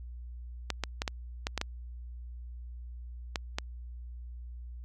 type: clicks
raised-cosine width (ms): 0.2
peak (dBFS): -13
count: 9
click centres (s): 0.703 / 0.837 / 1.019 / 1.078 / 1.469 / 1.577 / 1.614 / 3.358 / 3.585
effects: added 60 Hz sine -40 dBFS peak until 4.84 s + MP3 96 kbps